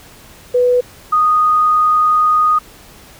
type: tone pair in turn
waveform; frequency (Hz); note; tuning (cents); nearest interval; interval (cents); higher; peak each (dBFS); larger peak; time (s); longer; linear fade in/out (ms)
sine; 493.9 / 1238.8; B4 / D#6; 0 / -8; octave + major third; 1592; second; -9; neither; 0.54-0.81 / 1.12-2.59; second; 10
effects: pink hiss -41 dBFS RMS until 3.19 s